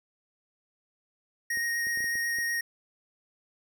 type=tone with vibrato; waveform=square; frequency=1869 Hz; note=A#6; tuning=4 cents sharp; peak=-28 dBFS; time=1.5-2.61 s; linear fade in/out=5 ms; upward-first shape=sine; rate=8.1 Hz; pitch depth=9 cents each way
type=clicks; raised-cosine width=2 ms; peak=-34 dBFS; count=7; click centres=1.573 / 1.87 / 1.974 / 2.005 / 2.043 / 2.155 / 2.386 s
effects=none